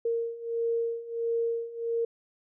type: beating tone pair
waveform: sine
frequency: 462.1 / 463.6 Hz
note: A#4 / A#4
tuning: -15 / -10 cents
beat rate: 1.5 Hz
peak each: -32 / -29 dBFS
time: 0.05-2.05 s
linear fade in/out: 5 ms
effects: none